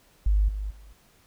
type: tone with level steps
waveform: sine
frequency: 50.9 Hz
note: G#1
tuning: 34 cents flat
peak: -18 / -28 / -45 dBFS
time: 0.26-0.93 s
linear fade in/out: 5 ms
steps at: 0.48 / 0.7 s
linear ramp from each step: 10 ms
effects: pink hiss -60 dBFS RMS until 1.26 s